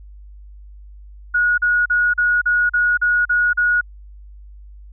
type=tone bursts; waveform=sine; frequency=1452 Hz; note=F#6; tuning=33 cents flat; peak=-13 dBFS; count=9; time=1.34-3.812 s; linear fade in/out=10 ms; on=240 ms; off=39 ms; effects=added 50 Hz sine -37 dBFS peak until 4.92 s